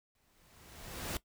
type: noise with exponential growth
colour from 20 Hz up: pink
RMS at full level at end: -36 dBFS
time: 0.15-1.17 s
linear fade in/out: 2 ms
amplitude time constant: 220 ms
effects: noise-tail reverb RT60 0.1 s tail -17 dB re dry